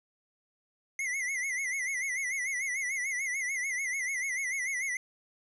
square tone with vibrato, 2074 Hz, C7, 16 cents flat, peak -31 dBFS, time 0.99-4.97 s, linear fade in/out 2 ms, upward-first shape sine, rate 6.8 Hz, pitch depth 110 cents each way, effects resampled to 24000 Hz + 12-bit

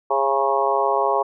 harmonic tone with a mistuned harmonic, 136.7 Hz, C#3, 24 cents flat, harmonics 3 / 4 / 5 / 6 / 7 / 8, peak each -24 / -24 / -24 / -24 / -24 / -24 dBFS, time 0.1-1.23 s, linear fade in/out 10 ms, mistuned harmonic 6, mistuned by +22 cents, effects none

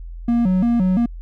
triangle tone with vibrato, 209.1 Hz, G#3, 12 cents sharp, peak -12 dBFS, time 0.28-1.06 s, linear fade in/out 5 ms, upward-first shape square, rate 2.9 Hz, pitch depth 210 cents each way, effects added 42 Hz sine -30 dBFS peak until 1.21 s

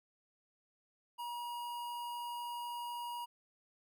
square tone with notch filter, 956 Hz, A#5, 43 cents sharp, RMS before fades -42 dBFS, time 1.18-3.26 s, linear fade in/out 20 ms, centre 6100 Hz, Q 1.4, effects none

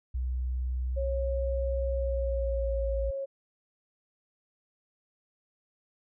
sine tone with pitch glide, 62.9 to 57.02 Hz, B1 to A#1, +32 to -38 cents, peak -28 dBFS, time 0.14-3.11 s, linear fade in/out 10 ms, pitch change -170 cents, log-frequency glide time 1.94-2.87 s
sine tone, 546 Hz, C#5, 26 cents flat, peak -31 dBFS, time 0.96-3.26 s, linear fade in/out 20 ms
effects none

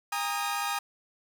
sawtooth chord, Ab suspended second, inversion none, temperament equal with one note detuned, 810.7 / 932.3 / 1244.5 Hz, Ab5 / Bb5 / Eb6, -42 / 0 / 0 cents, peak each -29 / -31 / -29 dBFS, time 0.12-0.79 s, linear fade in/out 5 ms, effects 10-bit

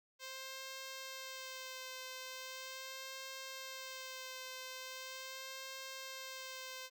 5% pulse tone with vibrato, 523.3 Hz, C5, in tune, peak -34 dBFS, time 0.19-6.9 s, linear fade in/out 50 ms, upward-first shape sine, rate 0.4 Hz, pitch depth 21 cents each way, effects none

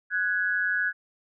sine tone pair together, 1480 / 1668 Hz, F#6 / G#6, 0 / +7 cents, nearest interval major second, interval 207 cents, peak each -26 dBFS, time 0.1-0.93 s, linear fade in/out 50 ms, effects none

